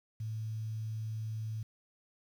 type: tone with quantisation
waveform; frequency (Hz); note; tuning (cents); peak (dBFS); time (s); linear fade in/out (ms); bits
sine; 110; A2; 0; -35; 0.2-1.63; 5; 10
effects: none